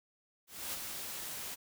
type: noise with ADSR envelope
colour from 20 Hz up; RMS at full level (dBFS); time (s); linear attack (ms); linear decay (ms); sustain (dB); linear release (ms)
white; -38; 0.47-1.56; 260; 25; -4; 28
effects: none